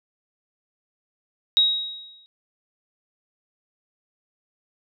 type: tone with exponential decay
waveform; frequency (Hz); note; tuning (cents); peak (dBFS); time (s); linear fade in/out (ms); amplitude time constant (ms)
sine; 3800; A#7; +33; -12; 1.57-2.26; 0; 150
effects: none

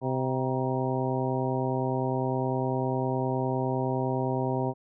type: harmonic tone with a mistuned harmonic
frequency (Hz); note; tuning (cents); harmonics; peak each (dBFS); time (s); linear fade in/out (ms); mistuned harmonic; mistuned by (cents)
129.8; C3; -13; 1 / 2 / 3 / 4 / 5 / 6 / 7; -30 / -32 / -32 / -35 / -35 / -36 / -35; 0.01-4.74; 50; 7; +60
effects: none

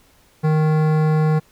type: tone with hard clipping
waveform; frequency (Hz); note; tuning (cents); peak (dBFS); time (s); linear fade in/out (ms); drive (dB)
sine; 155.3; D#3; -3; -16; 0.43-1.4; 20; 16
effects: pink hiss -55 dBFS RMS until 1.51 s

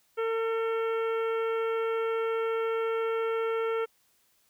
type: harmonic tone with a mistuned harmonic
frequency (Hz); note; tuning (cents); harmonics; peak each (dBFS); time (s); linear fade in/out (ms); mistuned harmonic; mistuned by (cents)
452.4; A4; +48; 1 / 2 / 3 / 4 / 5 / 6 / 7; -27 / -41 / -35 / -47 / -43 / -48 / -50; 0.17-3.86; 20; 5; -32
effects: white hiss -68 dBFS RMS until 4.49 s

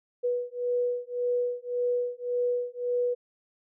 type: beating tone pair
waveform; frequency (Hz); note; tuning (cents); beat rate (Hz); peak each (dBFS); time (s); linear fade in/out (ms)
sine; 488.3 / 490.1; B4 / B4; -20 / -13; 1.8; -29; 0.23-3.15; 20
effects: none

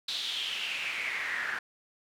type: noise with band-pass filter sweep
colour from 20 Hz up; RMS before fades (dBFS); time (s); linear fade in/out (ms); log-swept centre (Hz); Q
pink; -34; 0.08-1.59; 5; 3900 to 1600; 5.3
effects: none

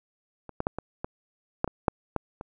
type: clicks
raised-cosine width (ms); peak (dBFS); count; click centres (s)
1; -26 / -14 / -11 / -18 / -17 / -9 / -19 / -6 / -12 / -23; 10; 0.493 / 0.604 / 0.669 / 0.786 / 1.045 / 1.644 / 1.677 / 1.882 / 2.163 / 2.411
effects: none

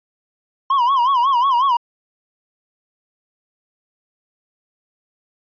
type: tone with vibrato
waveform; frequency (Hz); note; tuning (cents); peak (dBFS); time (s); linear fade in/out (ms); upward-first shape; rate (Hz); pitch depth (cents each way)
triangle; 1028; C6; -31; -11; 0.7-1.77; 5; sine; 5.5; 150
effects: resampled to 11025 Hz

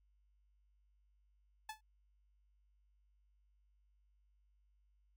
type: tone with exponential decay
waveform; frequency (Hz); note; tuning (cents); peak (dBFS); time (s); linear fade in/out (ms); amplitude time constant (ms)
sawtooth; 867; A5; -26; -36; 1.69-1.81; 5; 26
effects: added 50 Hz sine -70 dBFS peak until 5.16 s + MP3 96 kbps

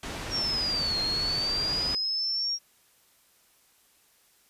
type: low-pass noise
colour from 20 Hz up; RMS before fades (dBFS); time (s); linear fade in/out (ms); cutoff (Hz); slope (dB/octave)
pink; -36; 0.03-1.95; 2; 6500; 12
type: linear two-way sweep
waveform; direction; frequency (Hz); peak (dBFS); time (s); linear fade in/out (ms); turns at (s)
sine; down then up; 5620 to 4201 to 5620; -26; 0.3-2.59; 50; 1
effects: white hiss -63 dBFS RMS until 4.49 s + resampled to 32000 Hz

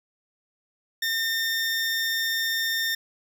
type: tone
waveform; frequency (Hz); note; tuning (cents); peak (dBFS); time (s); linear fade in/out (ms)
20% pulse; 1815; A#6; -47; -19; 1.02-2.95; 5
effects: none

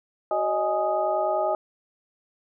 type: tone cluster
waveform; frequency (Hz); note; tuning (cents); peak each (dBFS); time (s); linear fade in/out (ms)
sine; 373.2 / 575 / 625 / 831 / 1247; F#4 / D5 / D#5 / G#5 / D#6; +15 / -37 / +8 / +1 / +3; -32 / -32 / -24 / -27 / -32; 0.31-1.55; 2
effects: none

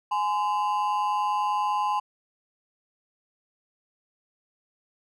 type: ring-modulated tone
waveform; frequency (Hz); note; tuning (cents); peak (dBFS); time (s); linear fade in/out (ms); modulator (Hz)
triangle; 932.3; A#5; 0; -18; 0.11-2; 10; 95
effects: none

